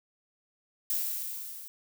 violet noise with level ramp, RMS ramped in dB -29 to -45 dBFS, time 0.9-1.68 s, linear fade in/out 0 ms, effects none

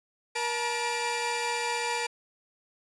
sawtooth tone cluster, 474.6 / 874 / 954 / 2363 Hz, A#4 / A5 / A#5 / D7, +31 / -12 / +40 / +10 cents, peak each -30 dBFS, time 0.35-2.07 s, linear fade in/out 10 ms, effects resampled to 22050 Hz

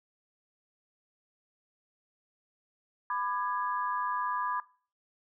sine chord, G# diminished, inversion first, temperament just, 996.7 / 1196.1 / 1661.2 Hz, B5 / D6 / G#6, +16 / +31 / 0 cents, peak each -32 / -34 / -38 dBFS, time 3.1-4.6 s, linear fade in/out 2 ms, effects noise-tail reverb RT60 0.4 s tail -20 dB re dry

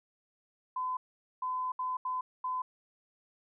sine tone bursts at uneven times, 1016 Hz, B5, 49 cents sharp, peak -31 dBFS, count 5, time 0.76-0.97 / 1.42-1.72 / 1.79-1.97 / 2.05-2.21 / 2.44-2.62 s, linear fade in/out 5 ms, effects none

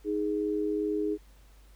sine tone pair together, 312.8 / 415.3 Hz, D#4 / G#4, +9 / 0 cents, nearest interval perfect fourth, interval 491 cents, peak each -30 / -29 dBFS, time 0.04-1.18 s, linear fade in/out 50 ms, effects added 50 Hz sine -53 dBFS peak until 1.75 s + pink hiss -63 dBFS RMS until 1.75 s

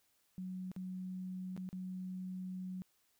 sine tone with dropouts, 185 Hz, F#3, in tune, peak -40 dBFS, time 0.38-2.82 s, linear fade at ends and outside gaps 0 ms, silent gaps 0.716-0.763 / 1.565-1.576 / 1.69-1.729 s, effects white hiss -75 dBFS RMS until 3.19 s

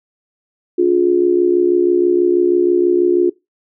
sine tone with amplitude modulation, 354.8 Hz, F4, 27 cents sharp, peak -6 dBFS, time 0.78-3.3 s, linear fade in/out 10 ms, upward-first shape sine, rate 66.2 Hz, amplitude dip 80%, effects noise-tail reverb RT60 0.2 s tail -21 dB re dry

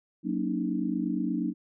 sine chord, D# minor seventh, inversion first, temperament equal with one note detuned, 185 / 233.1 / 282.5 / 311.1 Hz, F#3 / A#3 / C#4 / D#4, 0 / 0 / +33 / 0 cents, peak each -32 dBFS, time 0.23-1.54 s, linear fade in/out 50 ms, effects none

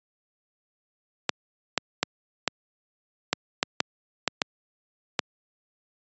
clicks, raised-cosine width 0.2 ms, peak -3 dBFS, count 10, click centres 1.293 / 1.777 / 2.03 / 2.477 / 3.33 / 3.629 / 3.804 / 4.277 / 4.418 / 5.192 s, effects high-pass 150 Hz 12 dB/octave + resampled to 16000 Hz

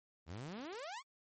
sawtooth exponential sweep, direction up, 73.42 to 1165 Hz, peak -40 dBFS, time 0.26-1.03 s, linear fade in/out 50 ms, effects MP3 32 kbps

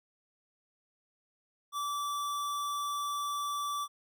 square tone, 1160 Hz, D6, 22 cents flat, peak -33 dBFS, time 1.72-3.88 s, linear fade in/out 50 ms, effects none

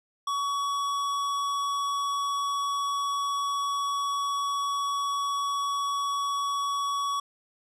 triangle tone with hard clipping, 1127 Hz, C#6, 28 cents sharp, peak -28 dBFS, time 0.27-7.2 s, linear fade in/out 5 ms, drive 17 dB, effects none

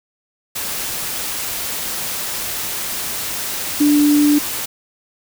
sine tone in noise, 293.7 Hz, D4, in tune, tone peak -10 dBFS, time 3.8-4.39 s, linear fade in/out 10 ms, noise white, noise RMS -24 dBFS, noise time 0.55-4.66 s, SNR +11 dB, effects none

